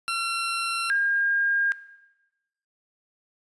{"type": "tone pair in turn", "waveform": ["20% pulse", "sine"], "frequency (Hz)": [1361, 1614.4], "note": ["F6", "G#6"], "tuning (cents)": [-45, -49], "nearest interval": "minor third", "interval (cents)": 296, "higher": "second", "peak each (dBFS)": -20, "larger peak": "neither", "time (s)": [[0.08, 0.9], [0.9, 1.72]], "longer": "neither", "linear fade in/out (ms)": 0, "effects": ["noise-tail reverb RT60 1.0 s tail -17 dB re dry", "resampled to 24000 Hz"]}